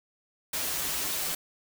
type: noise with comb filter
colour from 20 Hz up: white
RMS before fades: -31 dBFS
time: 0.53-1.35 s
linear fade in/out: 5 ms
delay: 8.8 ms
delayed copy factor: -1
effects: none